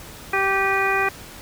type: harmonic tone with a mistuned harmonic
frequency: 389.1 Hz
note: G4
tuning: 13 cents flat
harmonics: 1 / 2 / 3 / 4 / 5 / 6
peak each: -25 / -25 / -25 / -25 / -25 / -25 dBFS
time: 0.33-1.09 s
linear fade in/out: 5 ms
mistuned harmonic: 6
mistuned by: +82 cents
effects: pink hiss -40 dBFS RMS until 1.41 s